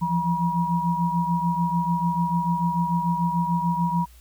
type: tone cluster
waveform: sine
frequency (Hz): 168.3 / 175.1 / 962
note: E3 / F3 / B5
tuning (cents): +36 / +5 / -46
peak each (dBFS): -25 / -26 / -24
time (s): 0.01-4.06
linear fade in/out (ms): 20
effects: added 60 Hz sine -47 dBFS peak until 4.2 s + white hiss -56 dBFS RMS until 4.2 s